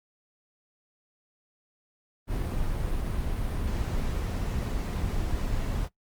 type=noise; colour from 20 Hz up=brown; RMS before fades=-29 dBFS; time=2.27-5.89 s; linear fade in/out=50 ms; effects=noise-tail reverb RT60 0.1 s tail -18 dB re dry + Opus 32 kbps